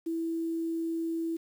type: tone with quantisation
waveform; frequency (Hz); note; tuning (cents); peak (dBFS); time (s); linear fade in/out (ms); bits
sine; 329.6; E4; 0; -29; 0.06-1.37; 10; 9
effects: none